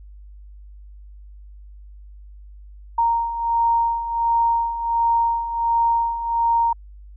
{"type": "beating tone pair", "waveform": "sine", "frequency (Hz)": [928, 929.4], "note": ["A#5", "A#5"], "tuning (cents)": [-8, -5], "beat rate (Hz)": 1.4, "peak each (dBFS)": [-24, -18], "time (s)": [2.98, 6.73], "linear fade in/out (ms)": 5, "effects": ["added 50 Hz sine -39 dBFS peak until 7.16 s"]}